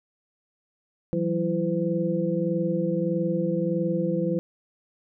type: tone cluster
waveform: sine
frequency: 166.3 / 187.9 / 335.6 / 508 Hz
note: E3 / F#3 / E4 / B4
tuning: +16 / +27 / +31 / +49 cents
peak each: -28 dBFS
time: 1.13-4.39 s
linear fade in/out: 0 ms
effects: none